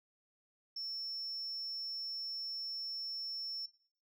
sine tone, 5400 Hz, E8, 41 cents sharp, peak -38 dBFS, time 0.76-3.66 s, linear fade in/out 5 ms, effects noise-tail reverb RT60 0.5 s tail -19 dB re dry + tanh soft clip ceiling -35 dBFS

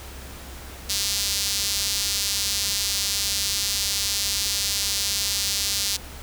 sawtooth tone with high-pass filter, 201.2 Hz, G3, 45 cents sharp, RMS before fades -25 dBFS, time 0.89-5.97 s, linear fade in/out 10 ms, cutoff 4600 Hz, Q 1.6, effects added 66 Hz sine -40 dBFS peak until 6.22 s + pink hiss -41 dBFS RMS until 6.22 s

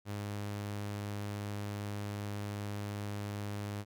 sawtooth tone, 102.6 Hz, G#2, 21 cents flat, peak -33 dBFS, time 0.05-3.85 s, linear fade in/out 50 ms, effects none

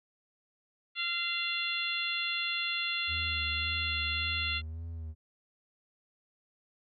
harmonic tone, 690 Hz, F5, 21 cents flat, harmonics 2 / 3 / 4 / 5 / 6, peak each -40 / -37 / -34 / -36 / -40 dBFS, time 0.95-4.62 s, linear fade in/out 50 ms
triangle tone with vibrato, 80.8 Hz, E2, 34 cents flat, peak -35 dBFS, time 3.07-5.15 s, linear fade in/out 50 ms, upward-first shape sine, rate 1.8 Hz, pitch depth 55 cents each way
effects none

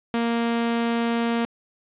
sawtooth tone, 233.1 Hz, A#3, in tune, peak -17 dBFS, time 0.14-1.45 s, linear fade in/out 0 ms, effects resampled to 8000 Hz + 8-bit

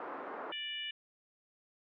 white band-pass noise, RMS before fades -43 dBFS, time 0-0.52 s, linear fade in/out 2 ms, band 280 to 1300 Hz, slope 24 dB/octave
harmonic tone, 587.3 Hz, D5, in tune, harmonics 3 / 4 / 5 / 6, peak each -46 / -45 / -39 / -51 dBFS, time 0.52-0.91 s, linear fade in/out 5 ms
effects none

